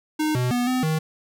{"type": "tone with pitch steps", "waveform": "square", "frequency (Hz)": [307.8, 124.8, 244.4, 254.6, 157.5], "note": ["D#4", "B2", "B3", "C4", "D#3"], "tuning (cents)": [-19, 19, -18, -47, 21], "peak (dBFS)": -21, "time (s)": [0.19, 0.99], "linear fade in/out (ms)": 10, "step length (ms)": 160, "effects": []}